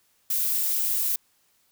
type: noise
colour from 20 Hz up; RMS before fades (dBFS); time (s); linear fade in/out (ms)
violet; -25; 0.3-1.16; 5
effects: white hiss -66 dBFS RMS until 1.71 s